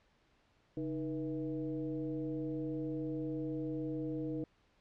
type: tone with frequency modulation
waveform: sine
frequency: 311.1 Hz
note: D#4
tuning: in tune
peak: -35 dBFS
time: 0.77-4.44 s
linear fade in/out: 2 ms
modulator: 172 Hz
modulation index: 0.94
effects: pink hiss -71 dBFS RMS until 4.8 s + low-pass 4000 Hz 12 dB/octave